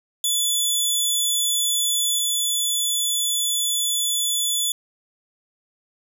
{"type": "tone pair in turn", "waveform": "15% pulse", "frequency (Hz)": [3450, 3450], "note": ["A7", "A7"], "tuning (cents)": [-35, -35], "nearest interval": "unison", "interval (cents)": 0, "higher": "neither", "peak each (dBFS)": [-12, -13], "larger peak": "first", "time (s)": [[0.24, 2.19], [2.19, 4.72]], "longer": "second", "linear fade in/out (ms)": 2, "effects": []}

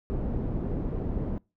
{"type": "low-pass noise", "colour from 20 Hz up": "pink", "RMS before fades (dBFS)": -30, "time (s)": [0.1, 1.38], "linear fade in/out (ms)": 0, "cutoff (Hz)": 380, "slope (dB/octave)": 12, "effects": ["noise-tail reverb RT60 0.3 s tail -26 dB re dry"]}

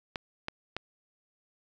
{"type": "clicks", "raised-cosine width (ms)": 0.3, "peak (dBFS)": -17, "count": 3, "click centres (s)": [0.158, 0.484, 0.766], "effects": ["resampled to 16000 Hz", "8-bit"]}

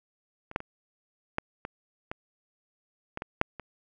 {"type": "clicks", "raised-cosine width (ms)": 0.5, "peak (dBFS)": [-27, -11, -24, -12, -20, -19, -19, -19, -6, -24], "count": 10, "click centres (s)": [0.514, 0.561, 0.604, 1.384, 1.651, 2.115, 3.174, 3.221, 3.414, 3.597], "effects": []}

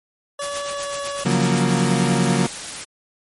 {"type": "tone with pitch glide", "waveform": "25% pulse", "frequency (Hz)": [571, 566.1], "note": ["D5", "C#5"], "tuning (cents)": [-49, 36], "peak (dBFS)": -22, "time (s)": [0.39, 1.24], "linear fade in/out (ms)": 5, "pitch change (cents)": -15, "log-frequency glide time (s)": [0.62, 1.01]}
{"type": "noise with tremolo", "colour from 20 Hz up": "white", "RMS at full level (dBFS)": -28, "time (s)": [0.41, 1.64], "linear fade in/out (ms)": 10, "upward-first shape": "triangle", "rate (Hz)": 7.9, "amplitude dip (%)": 75}
{"type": "chord", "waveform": "35% pulse", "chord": "Gb major seventh", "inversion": "second", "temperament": "equal", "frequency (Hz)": [138.59, 174.61, 185, 233.1], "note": ["Db3", "F3", "Gb3", "Bb3"], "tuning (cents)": [0, 0, 0, 0], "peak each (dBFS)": -20, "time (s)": [1.25, 2.47], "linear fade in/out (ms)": 10}
{"type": "noise", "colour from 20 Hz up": "white", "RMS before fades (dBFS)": -31, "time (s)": [1.68, 2.85], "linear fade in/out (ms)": 20}
{"effects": ["MP3 48 kbps"]}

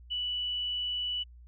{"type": "tone", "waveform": "sine", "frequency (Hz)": 2960, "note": "F#7", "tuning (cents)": 0, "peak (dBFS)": -30, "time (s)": [0.1, 1.24], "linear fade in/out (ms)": 20, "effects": ["added 60 Hz sine -49 dBFS peak until 1.47 s"]}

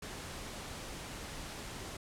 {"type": "noise", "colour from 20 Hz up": "pink", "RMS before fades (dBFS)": -44, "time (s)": [0.02, 1.97], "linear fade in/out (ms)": 5, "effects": ["low-pass 10000 Hz 12 dB/octave"]}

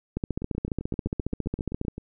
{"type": "two click trains", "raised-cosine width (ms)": 3, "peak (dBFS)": [-22, -14], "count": [13, 26], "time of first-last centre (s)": [[0.42, 1.98], [0.17, 1.882]], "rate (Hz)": [7.69, 14.6], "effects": []}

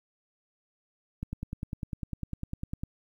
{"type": "click train", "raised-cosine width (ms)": 5, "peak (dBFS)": -21, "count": 17, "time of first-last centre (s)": [1.23, 2.835], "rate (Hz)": 9.97, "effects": ["10-bit"]}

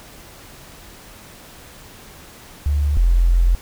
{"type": "tone pair in turn", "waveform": "sine", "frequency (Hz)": [72.6, 43.17], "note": ["D2", "F1"], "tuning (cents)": [-19, -19], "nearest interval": "major sixth", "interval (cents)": 900, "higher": "first", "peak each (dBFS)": [-15, -11], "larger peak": "second", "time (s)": [[2.66, 2.97], [2.97, 3.55]], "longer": "second", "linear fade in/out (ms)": 0, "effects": ["pink hiss -42 dBFS RMS until 3.61 s"]}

